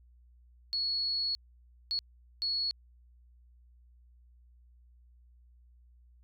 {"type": "tone bursts at uneven times", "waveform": "sine", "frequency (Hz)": 4364, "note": "C#8", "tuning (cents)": -28, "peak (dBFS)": -29, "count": 3, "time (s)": [[0.73, 1.35], [1.91, 1.99], [2.42, 2.71]], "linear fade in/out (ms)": 0, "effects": ["added 60 Hz sine -57 dBFS peak until 6.23 s"]}